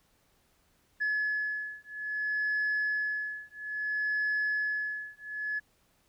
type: beating tone pair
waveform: sine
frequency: 1706 / 1706.6 Hz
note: G#6 / G#6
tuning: +46 / +47 cents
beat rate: 0.6 Hz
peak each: -31 dBFS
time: 1-5.6 s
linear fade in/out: 20 ms
effects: tanh soft clip ceiling -24 dBFS + pink hiss -69 dBFS RMS until 6.08 s